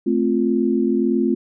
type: chord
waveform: sine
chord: F major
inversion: first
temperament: equal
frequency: 220 / 261.6 / 349.2 Hz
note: A3 / C4 / F4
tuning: 0 / 0 / 0 cents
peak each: -20 dBFS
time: 0.06-1.35 s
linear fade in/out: 10 ms
effects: none